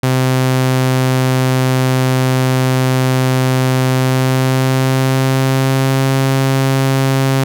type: tone with pitch glide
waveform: sawtooth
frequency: 129.6 to 134.17 Hz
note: C3 to C3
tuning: -16 to +44 cents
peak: -7 dBFS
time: 0.03-7.44 s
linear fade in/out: 5 ms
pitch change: +60 cents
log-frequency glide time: 3.93-6.13 s
effects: none